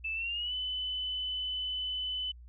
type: tone with pitch glide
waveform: sine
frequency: 2637 to 3012 Hz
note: E7 to F#7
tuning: 0 to +30 cents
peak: -32 dBFS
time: 0.04-2.32 s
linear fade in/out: 10 ms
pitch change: +230 cents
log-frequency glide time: 0.14-0.54 s
effects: added 60 Hz sine -48 dBFS peak until 2.48 s